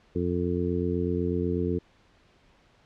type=harmonic tone; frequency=88.1 Hz; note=F2; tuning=16 cents sharp; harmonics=1 / 2 / 3 / 4 / 5; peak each=-31 / -31 / -31 / -31 / -31 dBFS; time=0.15-1.79 s; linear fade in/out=10 ms; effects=pink hiss -61 dBFS RMS until 2.85 s + low-pass 4000 Hz 12 dB/octave